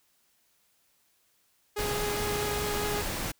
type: tone with vibrato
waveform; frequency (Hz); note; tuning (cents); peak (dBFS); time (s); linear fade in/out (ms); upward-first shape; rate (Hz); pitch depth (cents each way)
sawtooth; 415.3; G#4; 0; -27; 1.76-3.02; 10; triangle; 4.8; 11
type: noise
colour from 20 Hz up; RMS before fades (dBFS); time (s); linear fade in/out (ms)
pink; -33; 1.78-3.32; 10
effects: white hiss -69 dBFS RMS until 3.39 s